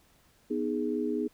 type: chord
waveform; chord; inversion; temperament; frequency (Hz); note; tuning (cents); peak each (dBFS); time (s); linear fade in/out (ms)
sine; G# minor; first; equal; 246.9 / 311.1 / 415.3; B3 / D#4 / G#4; 0 / 0 / 0; -32; 0.5-1.28; 10
effects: pink hiss -64 dBFS RMS until 1.33 s